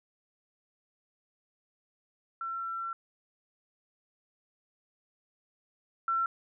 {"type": "tone pair in turn", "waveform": "sine", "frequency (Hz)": [1351, 1351], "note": ["E6", "E6"], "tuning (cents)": [42, 42], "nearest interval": "unison", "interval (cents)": 0, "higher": "neither", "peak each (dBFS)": [-33, -26], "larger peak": "second", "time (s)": [[2.41, 2.93], [6.08, 6.26]], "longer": "first", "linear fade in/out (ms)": 2, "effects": []}